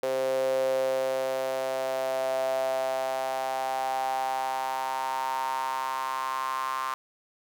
sawtooth tone with high-pass filter sweep, 131.7 Hz, C3, 12 cents sharp, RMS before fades -29 dBFS, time 0.03-6.94 s, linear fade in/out 0 ms, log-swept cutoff 490 to 1100 Hz, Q 8.3, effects none

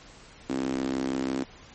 sawtooth tone with high-pass filter, 66 Hz, C2, 16 cents sharp, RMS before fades -29 dBFS, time 0.49-1.44 s, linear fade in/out 10 ms, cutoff 280 Hz, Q 4.6, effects pink hiss -50 dBFS RMS until 1.74 s + MP3 32 kbps

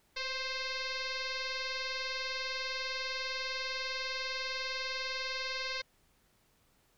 sine tone with frequency modulation, 1060 Hz, C6, 22 cents sharp, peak -34 dBFS, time 0.16-5.82 s, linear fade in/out 10 ms, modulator 525 Hz, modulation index 7.5, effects pink hiss -70 dBFS RMS until 6.97 s

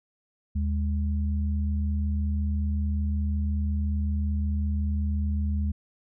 sine tone pair together, 76.9 / 205.3 Hz, D#2 / G#3, -20 / -20 cents, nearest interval octave + perfect fourth, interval 1700 cents, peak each -24 / -32 dBFS, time 0.55-5.72 s, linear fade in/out 10 ms, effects none

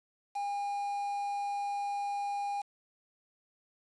triangle tone with quantisation, 810 Hz, G#5, 43 cents flat, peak -30 dBFS, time 0.35-2.62 s, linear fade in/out 10 ms, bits 8, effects resampled to 22050 Hz

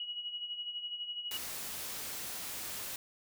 sine tone with tremolo, 2911 Hz, F#7, 29 cents flat, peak -35 dBFS, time 0-1.37 s, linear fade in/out 2 ms, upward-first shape sine, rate 12 Hz, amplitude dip 60%
white noise, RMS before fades -41 dBFS, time 1.31-2.96 s, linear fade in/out 2 ms
effects none

